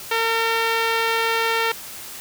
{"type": "tone with low-pass filter", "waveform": "5% pulse", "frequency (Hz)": 454.8, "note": "A#4", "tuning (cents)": -43, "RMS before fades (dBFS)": -21, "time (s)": [0.11, 1.72], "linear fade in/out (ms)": 5, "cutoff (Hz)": 2700, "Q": 0.66, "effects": ["white hiss -36 dBFS RMS until 2.2 s"]}